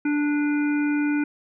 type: harmonic tone with a mistuned harmonic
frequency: 293.7 Hz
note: D4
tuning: in tune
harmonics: 1 / 3 / 5 / 7 / 8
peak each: -20 / -38 / -32 / -40 / -36 dBFS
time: 0.05-1.24 s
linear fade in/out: 5 ms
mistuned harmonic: 8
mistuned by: +49 cents
effects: none